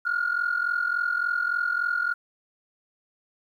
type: tone pair together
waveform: sine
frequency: 1400 / 1443.5 Hz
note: F6 / F#6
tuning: +4 / -43 cents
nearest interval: minor second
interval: 53 cents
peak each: -25 dBFS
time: 0.05-2.14 s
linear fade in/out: 10 ms
effects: tanh soft clip ceiling -17 dBFS + 10-bit